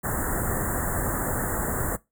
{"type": "band-stop noise", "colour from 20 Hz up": "pink", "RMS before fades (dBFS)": -27, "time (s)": [0.03, 1.97], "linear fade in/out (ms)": 20, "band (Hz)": [1900, 7100], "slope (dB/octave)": 96, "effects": ["noise-tail reverb RT60 0.2 s tail -21 dB re dry"]}